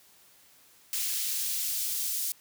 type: noise with high-pass filter sweep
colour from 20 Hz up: white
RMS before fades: -31 dBFS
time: 0.93-2.32 s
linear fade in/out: 0 ms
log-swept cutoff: 2900 to 5000 Hz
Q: 0.71
effects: white hiss -59 dBFS RMS until 2.4 s + high-pass 60 Hz 12 dB/octave